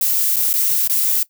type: noise with dropouts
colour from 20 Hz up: violet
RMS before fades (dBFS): -17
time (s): 0.01-1.23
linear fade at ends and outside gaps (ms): 2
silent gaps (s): 0.361-0.366 / 0.531-0.538 / 0.876-0.896
effects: noise-tail reverb RT60 0.1 s tail -19 dB re dry